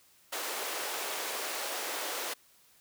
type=high-pass noise; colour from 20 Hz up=pink; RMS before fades=-36 dBFS; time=0.32-2.34 s; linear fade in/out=10 ms; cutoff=410 Hz; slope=24 dB/octave; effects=white hiss -63 dBFS RMS until 2.8 s